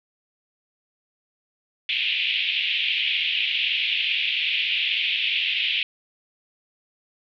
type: band-pass noise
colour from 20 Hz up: pink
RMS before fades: -24 dBFS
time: 1.89-5.83 s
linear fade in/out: 2 ms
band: 2400 to 3400 Hz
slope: 48 dB/octave
effects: none